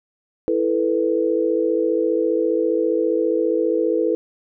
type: chord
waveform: sine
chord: E suspended fourth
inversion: none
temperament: just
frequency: 329.6 / 439.5 / 494.4 Hz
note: E4 / A4 / B4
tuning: 0 / -2 / +2 cents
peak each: -21 dBFS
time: 0.48-4.15 s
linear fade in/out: 0 ms
effects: none